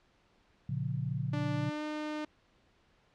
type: chord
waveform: sine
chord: Bb minor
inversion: none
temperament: just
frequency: 116.54 / 139.85 / 174.81 Hz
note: Bb2 / Db3 / F3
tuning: 0 / +16 / +2 cents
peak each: -36 / -34 / -39 dBFS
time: 0.69-1.7 s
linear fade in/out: 5 ms
type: tone with pitch glide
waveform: sawtooth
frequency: 293.7 to 303.5 Hz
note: D4 to D#4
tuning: 0 to -43 cents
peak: -31 dBFS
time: 1.33-2.25 s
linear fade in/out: 5 ms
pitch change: +57 cents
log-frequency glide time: 1.54-1.84 s
effects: pink hiss -68 dBFS RMS until 3.14 s + low-pass 4000 Hz 12 dB/octave